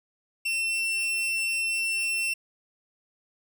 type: tone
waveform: 40% pulse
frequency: 2699 Hz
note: E7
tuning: 40 cents sharp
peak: -24 dBFS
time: 0.45-2.34 s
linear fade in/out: 10 ms
effects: none